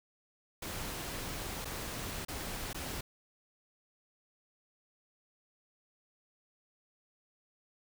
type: noise with dropouts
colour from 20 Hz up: pink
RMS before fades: -40 dBFS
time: 0.62-3.01 s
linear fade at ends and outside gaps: 5 ms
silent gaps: 1.647-1.653 / 2.25-2.283 / 2.731-2.745 s
effects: none